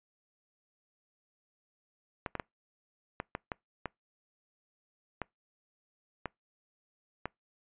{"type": "clicks", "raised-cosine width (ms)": 0.5, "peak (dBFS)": -19, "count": 10, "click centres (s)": [2.262, 2.353, 2.398, 3.201, 3.351, 3.518, 3.857, 5.217, 6.257, 7.256], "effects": ["noise-tail reverb RT60 0.2 s tail -26 dB re dry", "resampled to 8000 Hz"]}